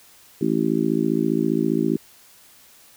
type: harmonic tone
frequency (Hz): 55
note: A1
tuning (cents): 0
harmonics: 3 / 4 / 5 / 6 / 7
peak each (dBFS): -27 / -24 / -24 / -23 / -26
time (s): 0.41-1.97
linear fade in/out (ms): 5
effects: white hiss -51 dBFS RMS until 2.96 s